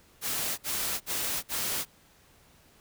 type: noise bursts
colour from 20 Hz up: white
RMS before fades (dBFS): -31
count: 4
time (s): 0.21-1.855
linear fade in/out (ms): 50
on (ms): 370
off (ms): 55
effects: pink hiss -60 dBFS RMS until 2.8 s